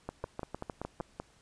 two click trains, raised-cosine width 1 ms, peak -23 / -22 dBFS, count 6 / 7, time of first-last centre 0.24-1.2 / 0.09-1.002 s, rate 5.21 / 6.58 Hz, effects pink hiss -64 dBFS RMS until 1.41 s + resampled to 22050 Hz

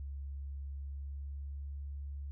sine tone with pitch glide, 69.5 to 70.47 Hz, C#2 to C#2, +5 to +29 cents, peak -39 dBFS, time 0-2.31 s, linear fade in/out 0 ms, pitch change +24 cents, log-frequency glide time 0.7-1.76 s, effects none

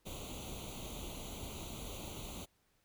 pink noise with comb filter, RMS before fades -45 dBFS, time 0.05-2.46 s, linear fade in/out 20 ms, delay 0.29 ms, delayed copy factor +0.95, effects pink hiss -75 dBFS RMS until 2.84 s

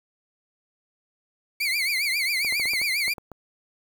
30% pulse tone with vibrato, 2217 Hz, C#7, in tune, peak -20 dBFS, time 1.6-3.14 s, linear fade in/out 10 ms, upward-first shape triangle, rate 7.4 Hz, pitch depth 170 cents each way
clicks, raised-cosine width 1 ms, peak -25 dBFS, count 9, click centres 2.448 / 2.525 / 2.598 / 2.656 / 2.735 / 2.816 / 3.08 / 3.182 / 3.317 s
effects 8-bit

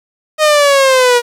sawtooth exponential sweep, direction down, 624 to 475.9 Hz, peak -3 dBFS, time 0.38-1.22 s, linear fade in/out 50 ms, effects low-pass 10000 Hz 12 dB/octave + 7-bit

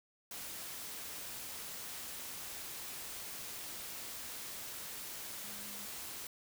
sine tone in noise, 205.5 Hz, G#3, 18 cents flat, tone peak -56 dBFS, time 5.44-5.86 s, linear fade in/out 2 ms, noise white, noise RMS -45 dBFS, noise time 0.31-6.27 s, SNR -14 dB, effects none

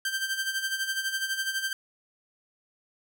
sawtooth tone with tremolo, 1568 Hz, G6, in tune, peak -22 dBFS, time 0.05-1.73 s, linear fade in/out 2 ms, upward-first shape sine, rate 12 Hz, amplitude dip 65%, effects none

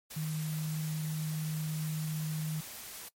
sine tone in noise, 155.56 Hz, D#3, in tune, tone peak -32 dBFS, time 0.16-2.61 s, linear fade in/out 10 ms, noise white, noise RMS -45 dBFS, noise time 0.1-3.09 s, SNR +10 dB, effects noise-tail reverb RT60 0.1 s tail -21 dB re dry + MP3 64 kbps

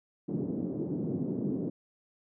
white band-pass noise, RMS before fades -33 dBFS, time 0.28-1.7 s, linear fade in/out 10 ms, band 150 to 320 Hz, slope 24 dB/octave, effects none

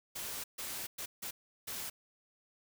white noise bursts at uneven times, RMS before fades -41 dBFS, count 5, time 0.15-0.44 / 0.58-0.87 / 0.98-1.06 / 1.22-1.31 / 1.67-1.9 s, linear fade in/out 10 ms, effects none

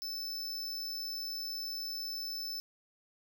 square tone, 5274 Hz, E8, in tune, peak -37 dBFS, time 0.02-2.6 s, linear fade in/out 0 ms, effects 12-bit

